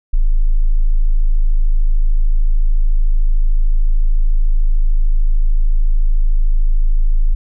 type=tone; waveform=sine; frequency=26.77 Hz; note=A0; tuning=47 cents flat; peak=-8 dBFS; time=0.13-7.35 s; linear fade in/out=10 ms; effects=none